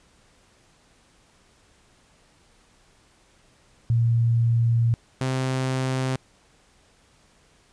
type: tone pair in turn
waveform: sine / sawtooth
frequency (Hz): 116.4 / 130.65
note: A#2 / C3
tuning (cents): -2 / -2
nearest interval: major second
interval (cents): 200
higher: second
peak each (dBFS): -17 / -19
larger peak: first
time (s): 3.9-4.94 / 5.21-6.16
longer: first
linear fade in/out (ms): 0
effects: pink hiss -59 dBFS RMS until 7.72 s + resampled to 22050 Hz